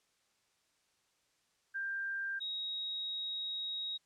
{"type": "tone pair in turn", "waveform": "sine", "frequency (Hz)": [1587, 3789], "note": ["G6", "A#7"], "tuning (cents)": [21, 27], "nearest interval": "octave + minor third", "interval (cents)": 1506, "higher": "second", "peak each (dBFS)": [-35, -36], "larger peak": "first", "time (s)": [[1.74, 2.4], [2.4, 3.98]], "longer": "second", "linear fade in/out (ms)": 20, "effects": ["white hiss -75 dBFS RMS until 4.05 s", "low-pass 8000 Hz 12 dB/octave"]}